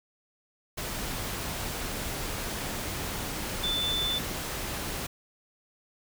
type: tone in noise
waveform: sine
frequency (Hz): 3520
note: A7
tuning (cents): 0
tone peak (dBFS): -27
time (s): 3.63-4.19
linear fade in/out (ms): 10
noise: pink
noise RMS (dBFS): -34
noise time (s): 0.77-5.07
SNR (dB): +4
effects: none